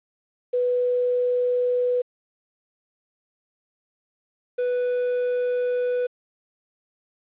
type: tone pair in turn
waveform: sine / triangle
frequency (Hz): 493.9 / 493.9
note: B4 / B4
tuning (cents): 0 / 0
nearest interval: unison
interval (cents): 0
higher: neither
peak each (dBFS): -19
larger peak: neither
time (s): 0.53-2.02 / 4.58-6.07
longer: neither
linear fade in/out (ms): 10
effects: resampled to 8000 Hz + 9-bit